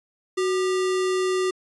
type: tone with sample-and-hold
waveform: sine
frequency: 371.4 Hz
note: F#4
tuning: 7 cents sharp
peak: -20 dBFS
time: 0.37-1.51 s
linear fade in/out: 10 ms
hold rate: 1575 Hz
effects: resampled to 22050 Hz